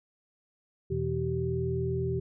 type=tone cluster; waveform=sine; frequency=84.7 / 125.5 / 165.9 / 385.7 Hz; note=E2 / B2 / E3 / G4; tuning=+48 / +28 / +11 / -28 cents; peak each=-35 / -32 / -35 / -31 dBFS; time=0.9-2.2 s; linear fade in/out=10 ms; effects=none